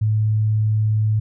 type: tone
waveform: sine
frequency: 107.9 Hz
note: A2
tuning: 33 cents flat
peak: -15 dBFS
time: 0.01-1.2 s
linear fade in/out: 10 ms
effects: none